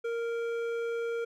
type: tone with hard clipping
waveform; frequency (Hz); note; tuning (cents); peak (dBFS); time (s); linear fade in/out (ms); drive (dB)
sine; 465; A#4; -4; -32; 0.04-1.25; 10; 10
effects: none